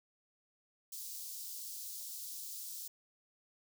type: high-pass noise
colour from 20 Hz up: white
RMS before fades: -45 dBFS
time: 0.92-2.88 s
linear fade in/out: 5 ms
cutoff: 4400 Hz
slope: 24 dB/octave
effects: none